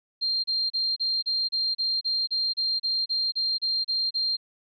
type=tone bursts; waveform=sine; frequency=4186 Hz; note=C8; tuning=in tune; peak=-23 dBFS; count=16; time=0.21-4.37 s; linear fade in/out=20 ms; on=230 ms; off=32 ms; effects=none